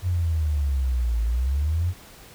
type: exponential two-way sweep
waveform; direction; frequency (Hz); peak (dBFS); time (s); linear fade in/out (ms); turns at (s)
sine; down then up; 92.5 to 55.1 to 92.5; -20; 0.02-1.94; 50; 1.23
effects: pink hiss -47 dBFS RMS until 2.34 s